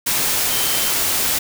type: tone in noise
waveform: sine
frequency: 3107 Hz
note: G7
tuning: 16 cents flat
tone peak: -28 dBFS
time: 0.5-0.92 s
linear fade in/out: 10 ms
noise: white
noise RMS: -19 dBFS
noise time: 0.06-1.39 s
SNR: -12 dB
effects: none